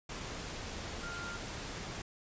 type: tone in noise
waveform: sine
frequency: 1396.9 Hz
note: F6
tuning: in tune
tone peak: -42 dBFS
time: 1.03-1.37 s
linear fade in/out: 5 ms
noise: pink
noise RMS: -42 dBFS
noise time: 0.09-2.02 s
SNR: -3 dB
effects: resampled to 16000 Hz